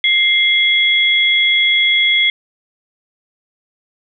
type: tone pair together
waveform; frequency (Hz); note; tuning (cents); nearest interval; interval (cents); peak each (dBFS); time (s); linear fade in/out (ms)
sine; 2100 / 3345; C7 / G#7; +6 / +12; minor sixth; 806; -13; 0.04-2.3; 2
effects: none